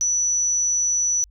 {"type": "tone", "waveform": "sine", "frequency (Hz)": 5930, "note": "F#8", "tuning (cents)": 3, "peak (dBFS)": -18, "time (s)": [0.01, 1.24], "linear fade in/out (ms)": 0, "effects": ["added 50 Hz sine -48 dBFS peak until 1.3 s"]}